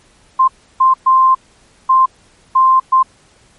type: tone bursts at uneven times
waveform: sine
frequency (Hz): 1047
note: C6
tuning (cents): +1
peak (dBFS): -6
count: 6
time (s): 0.39-0.48 / 0.8-0.94 / 1.06-1.35 / 1.89-2.06 / 2.55-2.8 / 2.92-3.03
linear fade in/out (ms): 10
effects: pink hiss -50 dBFS RMS until 3.58 s + MP3 48 kbps